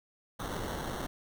pink noise with sample-and-hold, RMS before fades -37 dBFS, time 0.39-1.07 s, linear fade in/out 10 ms, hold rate 2450 Hz, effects none

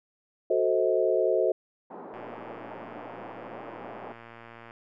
sine chord, F# diminished seventh, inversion none, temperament equal with one note detuned, 370 / 440 / 523.3 / 637.5 Hz, F#4 / A4 / C5 / Eb5, 0 / 0 / 0 / +42 cents, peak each -27 dBFS, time 0.5-1.52 s, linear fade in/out 5 ms
white band-pass noise, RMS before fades -42 dBFS, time 1.9-4.13 s, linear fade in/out 10 ms, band 200 to 920 Hz, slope 24 dB/octave
click train, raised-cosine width 0.5 ms, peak -31 dBFS, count 299, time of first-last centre 2.14-4.709 s, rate 116 Hz
effects none

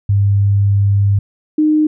sine tone pair in turn, 100.3 / 306.5 Hz, G2 / D#4, +40 / -26 cents, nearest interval octave + perfect fifth, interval 1934 cents, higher second, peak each -9 dBFS, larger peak neither, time 0.09-1.19 / 1.58-1.87 s, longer first, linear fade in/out 5 ms, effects none

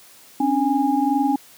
sine tone cluster, 267.1 / 289.3 / 822 Hz, C4 / D4 / G#5, +36 / -26 / -18 cents, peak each -21 dBFS, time 0.4-1.36 s, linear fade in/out 5 ms, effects white hiss -48 dBFS RMS until 1.57 s + high-pass 100 Hz 12 dB/octave

